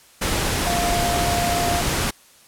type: tone in noise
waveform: sine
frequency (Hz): 698.5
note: F5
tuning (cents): 0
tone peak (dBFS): -22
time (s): 0.66-1.82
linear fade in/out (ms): 10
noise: pink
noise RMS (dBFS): -22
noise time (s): 0.21-2.11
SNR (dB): -3
effects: white hiss -51 dBFS RMS until 2.47 s + low-pass 12000 Hz 12 dB/octave